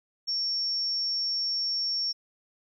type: tone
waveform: sine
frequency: 5480 Hz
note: F8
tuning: 34 cents flat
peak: -26 dBFS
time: 0.27-2.13 s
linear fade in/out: 20 ms
effects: 11-bit